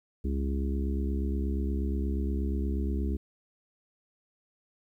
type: harmonic tone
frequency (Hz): 68.4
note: C#2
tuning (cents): -23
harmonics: 1 / 3 / 4 / 5 / 6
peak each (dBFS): -28 / -35 / -38 / -39 / -42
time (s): 0.24-3.17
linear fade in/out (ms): 10
effects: 11-bit